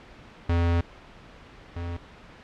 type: tone pair in turn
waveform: square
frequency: 85.4 / 86.04 Hz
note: F2 / F2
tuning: -38 / -25 cents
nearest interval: unison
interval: 13 cents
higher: second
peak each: -21 / -31 dBFS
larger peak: first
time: 0.49-0.81 / 1.76-1.97 s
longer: first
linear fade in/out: 5 ms
effects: pink hiss -48 dBFS RMS until 2.43 s + low-pass 3000 Hz 12 dB/octave